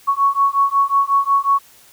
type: beating tone pair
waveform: sine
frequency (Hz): 1108.7 / 1114.2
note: C#6 / C#6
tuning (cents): 0 / +9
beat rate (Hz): 5.5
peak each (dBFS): -16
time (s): 0.07-1.59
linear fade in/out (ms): 20
effects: white hiss -48 dBFS RMS until 1.92 s